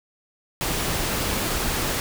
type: noise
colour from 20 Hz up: pink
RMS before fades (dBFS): -25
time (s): 0.61-2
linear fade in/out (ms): 0
effects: none